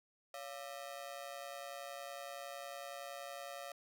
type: ring-modulated tone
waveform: sawtooth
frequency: 629 Hz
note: D#5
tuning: 19 cents sharp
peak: -38 dBFS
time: 0.34-3.72 s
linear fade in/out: 2 ms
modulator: 65.4 Hz
effects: none